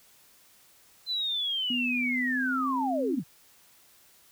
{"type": "linear sweep", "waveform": "sine", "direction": "down", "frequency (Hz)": [4077, 123.47], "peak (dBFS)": -27, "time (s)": [1.06, 3.24], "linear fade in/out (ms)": 50}
{"type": "tone with pitch glide", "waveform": "sine", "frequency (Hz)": [246.9, 264.6], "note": ["B3", "C4"], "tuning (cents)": [0, 20], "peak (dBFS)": -29, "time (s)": [1.7, 3.2], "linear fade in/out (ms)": 5, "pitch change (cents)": 120, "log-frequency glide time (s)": [2.06, 2.68]}
{"effects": ["white hiss -59 dBFS RMS until 4.31 s"]}